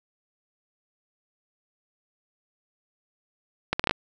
accelerating click train, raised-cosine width 0.3 ms, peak -7 dBFS, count 6, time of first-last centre 3.73-3.91 s, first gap 65 ms, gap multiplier 0.7, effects none

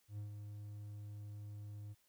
triangle tone with ADSR envelope, 103.83 Hz, G#2, in tune, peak -39 dBFS, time 0.08-1.95 s, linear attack 100 ms, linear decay 120 ms, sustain -5 dB, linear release 33 ms, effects white hiss -75 dBFS RMS until 2.08 s

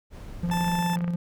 brown noise, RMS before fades -39 dBFS, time 0.1-0.82 s, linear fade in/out 50 ms
triangle tone with tremolo, 173.2 Hz, F3, 14 cents flat, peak -21 dBFS, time 0.43-1.16 s, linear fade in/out 5 ms, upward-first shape square, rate 17 Hz, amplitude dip 35%
click train, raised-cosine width 0.5 ms, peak -23 dBFS, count 17, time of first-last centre 0.5-1.08 s, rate 27.6 Hz
40% pulse tone, 880 Hz, A5, in tune, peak -26 dBFS, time 0.51-0.96 s, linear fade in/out 5 ms
effects none

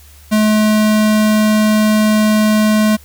square tone, 214.3 Hz, A3, 45 cents flat, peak -10 dBFS, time 0.31-2.97 s, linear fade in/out 20 ms, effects added 73 Hz sine -40 dBFS peak until 3.04 s + white hiss -45 dBFS RMS until 3.04 s

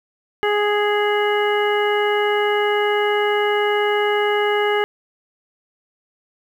harmonic tone, 415.3 Hz, G#4, in tune, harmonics 1 / 2 / 3 / 4 / 5 / 7, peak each -18 / -23 / -27 / -26 / -26 / -29 dBFS, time 0.43-4.84 s, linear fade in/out 0 ms, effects 8-bit

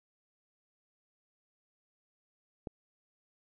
click, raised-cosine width 2 ms, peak -25 dBFS, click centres 2.672 s, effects none

